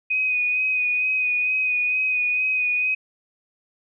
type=tone with vibrato; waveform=sine; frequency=2497 Hz; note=D#7; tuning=6 cents sharp; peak=-19 dBFS; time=0.1-2.95 s; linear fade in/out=10 ms; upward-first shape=sine; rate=2.2 Hz; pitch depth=24 cents each way; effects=none